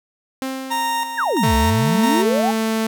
sawtooth tone with exponential decay, 264.2 Hz, C4, 17 cents sharp, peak -18 dBFS, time 0.42-1.94 s, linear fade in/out 0 ms, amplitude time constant 330 ms
40% pulse tone with tremolo, 928 Hz, A#5, 8 cents flat, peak -18 dBFS, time 0.7-2.23 s, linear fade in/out 20 ms, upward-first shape square, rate 1.5 Hz, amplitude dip 55%
sine exponential two-way sweep, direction down then up, 1931 to 62.1 to 865 Hz, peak -17 dBFS, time 1.17-2.52 s, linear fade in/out 20 ms, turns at 1.55 s
sawtooth tone, 221.9 Hz, A3, 15 cents sharp, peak -14 dBFS, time 1.43-2.87 s, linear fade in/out 5 ms
effects none

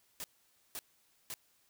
white noise bursts, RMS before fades -42 dBFS, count 3, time 0.2-1.34 s, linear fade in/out 0 ms, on 40 ms, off 510 ms, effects white hiss -71 dBFS RMS until 1.69 s

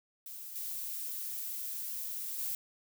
violet noise with level steps, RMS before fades -45 / -39 / -36 dBFS, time 0.26-2.55 s, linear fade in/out 2 ms, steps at 0.55 / 2.38 s, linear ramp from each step 10 ms, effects none

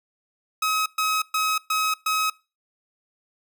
sawtooth tone bursts, 1274 Hz, D#6, 41 cents sharp, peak -17 dBFS, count 5, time 0.62-2.3 s, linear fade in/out 5 ms, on 240 ms, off 120 ms, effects noise-tail reverb RT60 0.3 s tail -23 dB re dry

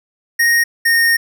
square tone pair in turn, 1864.7 / 1845.4 Hz, A#6 / A#6, 0 / -18 cents, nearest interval unison, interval 18 cents, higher first, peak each -11 dBFS, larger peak neither, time 0.39-0.64 / 0.85-1.17 s, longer second, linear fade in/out 10 ms, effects none

